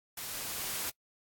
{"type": "noise with level ramp", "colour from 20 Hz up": "white", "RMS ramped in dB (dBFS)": [-40, -35], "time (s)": [0.17, 0.9], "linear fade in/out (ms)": 5, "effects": ["noise-tail reverb RT60 0.1 s tail -24 dB re dry", "AAC 64 kbps"]}